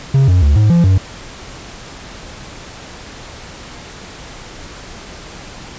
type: tone with pitch steps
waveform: triangle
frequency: 135.4 / 90.6 / 71.8 / 106.3 / 170.8 / 94.8 Hz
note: C#3 / F#2 / D2 / G#2 / F3 / F#2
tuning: -40 / -36 / -39 / +41 / -38 / +43 cents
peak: -5 dBFS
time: 0.14-0.98 s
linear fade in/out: 5 ms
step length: 140 ms
effects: pink hiss -33 dBFS RMS until 5.78 s + resampled to 16000 Hz